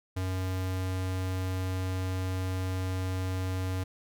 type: tone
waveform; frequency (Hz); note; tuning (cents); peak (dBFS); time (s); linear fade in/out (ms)
square; 93.1; F#2; +11; -30; 0.16-3.84; 10
effects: none